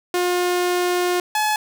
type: tone pair in turn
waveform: sawtooth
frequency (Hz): 356.9 / 853.3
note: F4 / G#5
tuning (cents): +38 / +47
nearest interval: octave + minor third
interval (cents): 1509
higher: second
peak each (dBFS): -14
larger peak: neither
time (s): 0.14-1.2 / 1.35-1.56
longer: first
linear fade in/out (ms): 2
effects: none